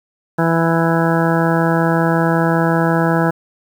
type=harmonic tone; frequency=165.4 Hz; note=E3; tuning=6 cents sharp; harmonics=1 / 2 / 3 / 4 / 5 / 6 / 8 / 9 / 10; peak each=-16 / -19 / -21 / -22 / -23 / -24 / -25 / -26 / -26 dBFS; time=0.38-3.31 s; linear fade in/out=10 ms; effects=7-bit